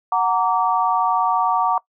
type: chord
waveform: sine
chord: Gb augmented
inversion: none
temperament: just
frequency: 740 / 925 / 1156.2 Hz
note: Gb5 / Bb5 / D6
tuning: 0 / -14 / -27 cents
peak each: -20 dBFS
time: 0.12-1.78 s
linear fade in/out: 2 ms
effects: noise-tail reverb RT60 0.1 s tail -21 dB re dry